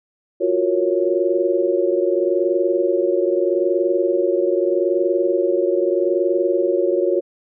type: chord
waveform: sine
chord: Gb major seventh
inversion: third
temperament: equal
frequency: 349.2 / 370 / 466.2 / 554.4 Hz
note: F4 / Gb4 / Bb4 / Db5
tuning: 0 / 0 / 0 / 0 cents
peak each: -20 / -20 / -24 / -21 dBFS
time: 0.4-7.21 s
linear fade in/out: 20 ms
effects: none